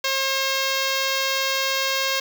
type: tone with notch filter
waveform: 5% pulse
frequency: 537 Hz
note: C5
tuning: 45 cents sharp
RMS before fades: -23 dBFS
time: 0.04-2.2 s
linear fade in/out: 5 ms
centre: 8800 Hz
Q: 1.4
effects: none